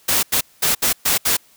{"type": "noise bursts at uneven times", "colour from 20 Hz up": "white", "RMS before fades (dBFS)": -17, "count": 6, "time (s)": [[0.08, 0.23], [0.32, 0.41], [0.62, 0.75], [0.82, 0.93], [1.05, 1.18], [1.25, 1.37]], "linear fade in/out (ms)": 10, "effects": ["white hiss -53 dBFS RMS until 1.56 s"]}